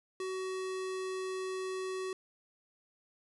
square tone, 375.7 Hz, F#4, 26 cents sharp, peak -36 dBFS, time 0.2-2.13 s, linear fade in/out 2 ms, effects resampled to 24000 Hz

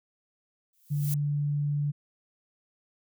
violet noise with exponential growth, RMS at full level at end -32 dBFS, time 0.73-1.14 s, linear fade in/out 2 ms, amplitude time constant 88 ms
sine tone, 145.6 Hz, D3, 15 cents flat, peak -25 dBFS, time 0.9-1.92 s, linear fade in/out 20 ms
effects none

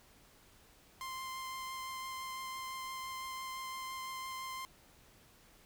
sawtooth tone with vibrato, 1046.5 Hz, C6, in tune, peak -37 dBFS, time 1.01-4.65 s, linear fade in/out 0 ms, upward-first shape triangle, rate 5.9 Hz, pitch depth 11 cents each way, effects pink hiss -63 dBFS RMS until 5.65 s

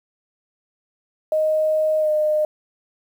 sine tone with pitch glide, 622.3 to 610.6 Hz, D#5 to D#5, 0 to -33 cents, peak -16 dBFS, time 1.32-2.45 s, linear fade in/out 2 ms, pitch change -33 cents, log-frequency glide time 1.99-2.1 s, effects 8-bit

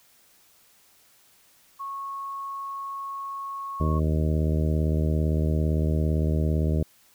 sine tone, 1100 Hz, C#6, 14 cents flat, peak -31 dBFS, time 1.79-4 s, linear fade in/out 20 ms
harmonic tone, 77.7 Hz, D#2, 2 cents flat, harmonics 1 / 2 / 3 / 4 / 5 / 6 / 7 / 8, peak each -23 / -26 / -32 / -34 / -35 / -38 / -40 / -38 dBFS, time 3.8-6.83 s, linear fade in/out 5 ms
effects white hiss -59 dBFS RMS until 7.14 s

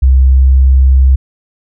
sine tone with pitch glide, 65.41 to 65.9 Hz, C2 to C2, 0 to +13 cents, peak -3 dBFS, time 0.02-1.16 s, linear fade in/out 10 ms, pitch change +13 cents, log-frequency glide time 0.2-0.49 s, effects none

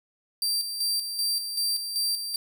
sawtooth tone with tremolo, 4699 Hz, D8, in tune, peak -21 dBFS, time 0.42-2.36 s, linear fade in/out 2 ms, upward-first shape square, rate 2.6 Hz, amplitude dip 55%, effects none

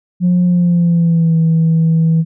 sine tone with pitch glide, 178.4 to 162.65 Hz, F3 to E3, +37 to -23 cents, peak -7 dBFS, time 0.2-2.25 s, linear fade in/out 50 ms, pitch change -160 cents, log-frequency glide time 0.45-1.37 s, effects tanh soft clip ceiling -6 dBFS

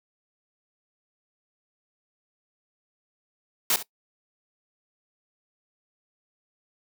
white noise with echo, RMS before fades -22 dBFS, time 3.7-3.76 s, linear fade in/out 2 ms, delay 67 ms, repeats 1, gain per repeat -14 dB, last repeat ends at 3.827 s, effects noise-tail reverb RT60 0.1 s tail -20 dB re dry + high-pass 150 Hz 12 dB/octave

